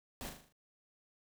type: noise with echo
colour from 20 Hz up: pink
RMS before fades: -44 dBFS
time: 0.21-0.29 s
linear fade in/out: 0 ms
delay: 39 ms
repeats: 6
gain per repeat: -5 dB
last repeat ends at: 0.524 s
effects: none